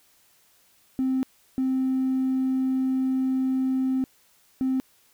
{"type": "tone bursts at uneven times", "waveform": "triangle", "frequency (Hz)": 261.6, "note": "C4", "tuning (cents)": 0, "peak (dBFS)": -18, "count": 3, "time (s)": [[0.99, 1.23], [1.58, 4.04], [4.61, 4.8]], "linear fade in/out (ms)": 0, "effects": ["tanh soft clip ceiling -18 dBFS", "white hiss -61 dBFS RMS until 5.13 s"]}